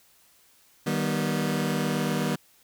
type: chord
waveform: sawtooth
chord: Eb augmented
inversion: none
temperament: just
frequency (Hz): 155.56 / 194.45 / 243.1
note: Eb3 / G3 / B3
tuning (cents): 0 / -14 / -27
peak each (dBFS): -25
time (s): 0.86-2.36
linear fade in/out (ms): 10
effects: white hiss -60 dBFS RMS until 2.63 s